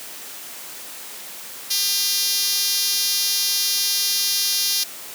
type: tone with high-pass filter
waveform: 5% pulse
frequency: 400 Hz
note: G4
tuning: 35 cents sharp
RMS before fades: -21 dBFS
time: 1.7-4.84 s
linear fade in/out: 10 ms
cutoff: 5500 Hz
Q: 1.4
effects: white hiss -36 dBFS RMS until 5.14 s + high-pass 200 Hz 12 dB/octave